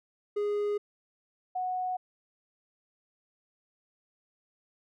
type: tone pair in turn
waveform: triangle / sine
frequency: 413.1 / 736.1 Hz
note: G#4 / F#5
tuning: -9 / -9 cents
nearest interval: minor seventh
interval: 1000 cents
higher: second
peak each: -25 / -29 dBFS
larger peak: first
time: 0.36-0.78 / 1.55-1.97 s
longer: neither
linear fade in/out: 10 ms
effects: none